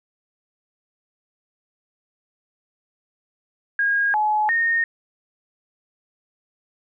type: tone with pitch steps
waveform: sine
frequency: 1631 / 850 / 1843 Hz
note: G#6 / G#5 / A#6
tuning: -32 / +40 / -20 cents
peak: -17 dBFS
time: 3.79-4.84 s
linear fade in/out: 2 ms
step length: 350 ms
effects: none